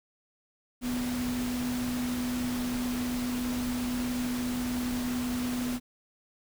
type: tone in noise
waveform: sine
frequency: 246.9 Hz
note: B3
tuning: in tune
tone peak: -29 dBFS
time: 0.81-5.8 s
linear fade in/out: 50 ms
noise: pink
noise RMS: -38 dBFS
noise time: 0.81-5.8 s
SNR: +6 dB
effects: none